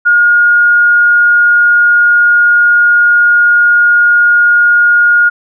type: tone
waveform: sine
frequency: 1429 Hz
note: F6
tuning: 39 cents sharp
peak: -4 dBFS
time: 0.05-5.3 s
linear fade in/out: 20 ms
effects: none